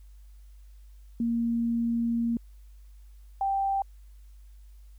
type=tone pair in turn; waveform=sine; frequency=233.1 / 784.1 Hz; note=A#3 / G5; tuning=0 / 0 cents; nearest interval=octave + major sixth; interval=2100 cents; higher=second; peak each=-24 dBFS; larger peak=neither; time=1.2-2.37 / 3.41-3.82 s; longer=first; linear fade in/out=2 ms; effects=added 50 Hz sine -47 dBFS peak until 4.98 s + white hiss -69 dBFS RMS until 4.98 s